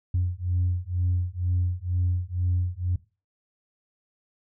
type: beating tone pair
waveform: sine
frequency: 88.5 / 90.6 Hz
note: F2 / F#2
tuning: +23 / -36 cents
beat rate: 2.1 Hz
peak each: -25 dBFS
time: 0.14-2.96 s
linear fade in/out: 5 ms
effects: noise-tail reverb RT60 0.3 s tail -19 dB re dry + tanh soft clip ceiling -17 dBFS

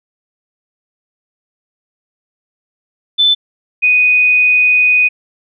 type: tone pair in turn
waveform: sine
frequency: 3518 / 2488 Hz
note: A7 / D#7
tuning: -1 / -1 cents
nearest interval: tritone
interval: 600 cents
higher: first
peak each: -7 dBFS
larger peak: neither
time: 3.18-3.35 / 3.82-5.09 s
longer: second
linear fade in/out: 20 ms
effects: none

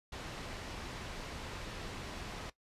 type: low-pass noise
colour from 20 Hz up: pink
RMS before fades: -44 dBFS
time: 0.12-2.5 s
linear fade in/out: 5 ms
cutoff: 5100 Hz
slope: 12 dB/octave
effects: noise-tail reverb RT60 0.1 s tail -17 dB re dry + resampled to 32000 Hz

